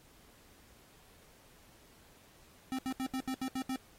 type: tone bursts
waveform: square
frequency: 261.6 Hz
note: C4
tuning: in tune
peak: -34 dBFS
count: 8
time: 2.72-3.759 s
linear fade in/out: 0 ms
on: 66 ms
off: 73 ms
effects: pink hiss -62 dBFS RMS until 3.98 s + AAC 48 kbps